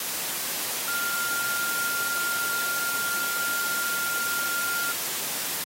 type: tone in noise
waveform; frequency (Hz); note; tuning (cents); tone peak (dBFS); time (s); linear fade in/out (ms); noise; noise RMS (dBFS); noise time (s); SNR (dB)
sine; 1396.9; F6; 0; -28; 0.88-4.92; 2; white; -30; 0-5.64; -1
effects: high-pass 150 Hz 12 dB/octave + AAC 48 kbps